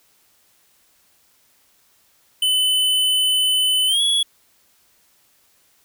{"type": "tone with pitch glide", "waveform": "square", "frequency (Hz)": [3018, 3368], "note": ["F#7", "G#7"], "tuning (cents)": [34, 24], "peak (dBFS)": -16, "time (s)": [2.42, 4.23], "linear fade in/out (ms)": 5, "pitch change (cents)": 190, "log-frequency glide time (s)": [3.87, 4.01], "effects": ["white hiss -59 dBFS RMS until 5.84 s"]}